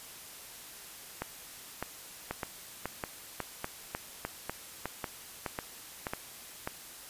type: two click trains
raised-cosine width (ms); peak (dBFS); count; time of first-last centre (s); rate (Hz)
0.5; -18 / -18; 8 / 10; 2.31-6.135 / 1.22-6.675; 1.83 / 1.65
effects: white hiss -48 dBFS RMS until 7.09 s + resampled to 32000 Hz